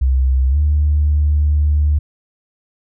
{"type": "tone with pitch glide", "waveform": "sine", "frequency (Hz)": [65.41, 74.27], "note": ["C2", "D2"], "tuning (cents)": [0, 20], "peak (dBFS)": -10, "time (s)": [0.01, 1.99], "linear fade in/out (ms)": 10, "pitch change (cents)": 220, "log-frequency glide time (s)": [0.5, 0.57], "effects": ["tanh soft clip ceiling -6 dBFS"]}